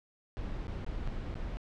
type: noise with dropouts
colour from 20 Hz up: brown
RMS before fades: -37 dBFS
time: 0.37-1.57 s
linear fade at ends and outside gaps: 0 ms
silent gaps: 0.67-0.681 / 0.847-0.864 / 1.075-1.081 / 1.341-1.353 s
effects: low-pass 4000 Hz 12 dB/octave